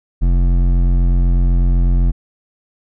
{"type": "tone with hard clipping", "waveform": "sine", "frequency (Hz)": 44.02, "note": "F1", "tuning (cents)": 14, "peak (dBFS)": -12, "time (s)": [0.21, 2.12], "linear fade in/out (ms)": 20, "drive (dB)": 11, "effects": []}